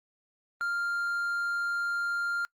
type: tone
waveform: triangle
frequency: 1396.9 Hz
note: F6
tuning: in tune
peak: -26 dBFS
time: 0.61-2.45 s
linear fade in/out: 0 ms
effects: noise-tail reverb RT60 0.1 s tail -25 dB re dry + Opus 48 kbps